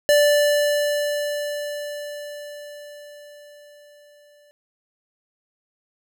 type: tone with exponential decay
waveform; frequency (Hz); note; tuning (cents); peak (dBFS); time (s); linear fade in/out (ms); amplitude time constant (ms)
square; 586; D5; -4; -13; 0.09-4.51; 0; 960
effects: none